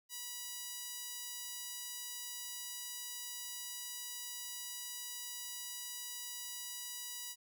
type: tone with high-pass filter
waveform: sawtooth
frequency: 973 Hz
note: B5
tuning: 26 cents flat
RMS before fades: -45 dBFS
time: 0.09-7.36 s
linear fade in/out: 50 ms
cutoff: 4900 Hz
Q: 0.61
effects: none